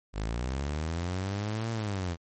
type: linear two-way sweep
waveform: sawtooth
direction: up then down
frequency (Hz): 49.38 to 115.4 to 82.2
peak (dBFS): -26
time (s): 0.13-2.17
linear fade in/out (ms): 50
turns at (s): 1.71
effects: MP3 32 kbps